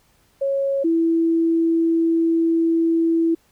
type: tone pair in turn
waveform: sine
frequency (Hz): 550 / 330.1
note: C#5 / E4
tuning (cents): -14 / +2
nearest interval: major sixth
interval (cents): 884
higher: first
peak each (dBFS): -18 / -15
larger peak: second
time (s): 0.41-0.84 / 0.84-3.35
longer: second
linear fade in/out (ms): 10
effects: pink hiss -60 dBFS RMS until 3.51 s